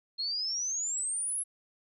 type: exponential sweep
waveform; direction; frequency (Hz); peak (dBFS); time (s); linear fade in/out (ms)
sine; up; 4200 to 11060; -30; 0.18-1.44; 20
effects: none